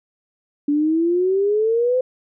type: exponential sweep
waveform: sine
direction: up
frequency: 286.5 to 517 Hz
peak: -15 dBFS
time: 0.68-2.01 s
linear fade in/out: 5 ms
effects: none